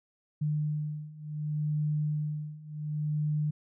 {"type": "beating tone pair", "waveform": "sine", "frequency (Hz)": [150.4, 151.08], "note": ["D3", "D3"], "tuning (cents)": [42, 49], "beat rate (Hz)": 0.68, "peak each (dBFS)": [-33, -31], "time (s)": [0.41, 3.51], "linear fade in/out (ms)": 10, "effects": []}